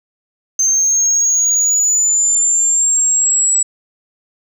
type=linear sweep; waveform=sine; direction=up; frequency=6272 to 7830 Hz; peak=-9 dBFS; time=0.59-3.63 s; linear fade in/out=5 ms; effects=tanh soft clip ceiling -8 dBFS + 8-bit